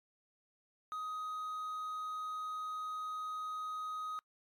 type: tone with quantisation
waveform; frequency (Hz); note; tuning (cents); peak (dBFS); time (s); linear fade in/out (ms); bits
triangle; 1255; D#6; +15; -36; 0.92-4.19; 0; 11
effects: noise-tail reverb RT60 0.1 s tail -24 dB re dry + MP3 96 kbps